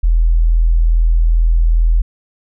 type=tone; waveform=sine; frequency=41.2 Hz; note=E1; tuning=in tune; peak=-8 dBFS; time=0.03-2.02 s; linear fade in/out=10 ms; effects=none